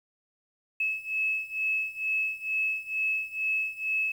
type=beating tone pair; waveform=sine; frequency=2590 / 2592.2 Hz; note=E7 / E7; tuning=-31 / -30 cents; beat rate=2.2 Hz; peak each=-31 / -29 dBFS; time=0.8-4.12 s; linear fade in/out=5 ms; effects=9-bit